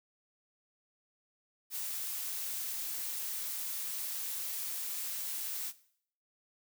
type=noise; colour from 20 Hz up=blue; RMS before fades=-38 dBFS; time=1.7-5.73 s; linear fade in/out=50 ms; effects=noise-tail reverb RT60 0.6 s tail -17 dB re dry